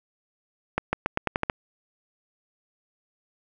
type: accelerating click train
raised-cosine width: 0.5 ms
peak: -8 dBFS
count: 8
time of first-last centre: 0.78-1.499 s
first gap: 150 ms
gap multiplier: 0.87
effects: none